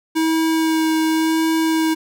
square tone with vibrato, 320.3 Hz, E4, 50 cents flat, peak -16 dBFS, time 0.15-1.95 s, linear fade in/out 20 ms, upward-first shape sine, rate 0.91 Hz, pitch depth 12 cents each way, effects none

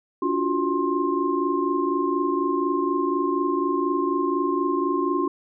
sine tone cluster, 287.3 / 344.9 / 369 / 1059 Hz, D4 / F4 / F#4 / C6, -38 / -22 / -5 / +21 cents, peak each -26 dBFS, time 0.22-5.28 s, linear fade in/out 5 ms, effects none

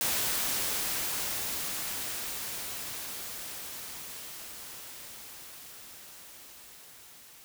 white noise with level ramp, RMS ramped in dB -29 to -53 dBFS, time 0.01-7.44 s, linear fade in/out 0 ms, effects none

